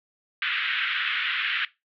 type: band-pass noise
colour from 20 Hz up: pink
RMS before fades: -27 dBFS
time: 0.42-1.65 s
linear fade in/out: 2 ms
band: 1400 to 3400 Hz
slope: 48 dB/octave
effects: noise-tail reverb RT60 0.2 s tail -18 dB re dry